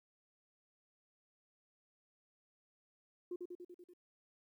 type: tone with echo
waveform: sine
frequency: 354.8 Hz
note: F4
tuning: 27 cents sharp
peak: -38 dBFS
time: 3.31-3.36 s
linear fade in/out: 5 ms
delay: 96 ms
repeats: 6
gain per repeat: -3 dB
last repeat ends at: 3.936 s
effects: tanh soft clip ceiling -35 dBFS + 13-bit